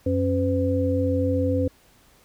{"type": "tone cluster", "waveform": "sine", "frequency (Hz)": [92.1, 272.5, 506], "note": ["F#2", "C#4", "B4"], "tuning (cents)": [-7, -29, 42], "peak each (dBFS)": -24, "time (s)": [0.06, 1.68], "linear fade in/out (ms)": 5, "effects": ["pink hiss -57 dBFS RMS until 2.24 s"]}